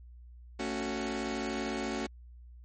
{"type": "chord", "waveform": "sawtooth", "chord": "F# minor", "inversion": "first", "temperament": "just", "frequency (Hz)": [222, 277.5, 370], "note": ["A3", "C#4", "F#4"], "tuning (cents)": [16, 2, 0], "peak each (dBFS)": -33, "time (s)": [0.59, 2.07], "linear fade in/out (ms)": 10, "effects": ["added 60 Hz sine -48 dBFS peak until 2.64 s", "MP3 32 kbps"]}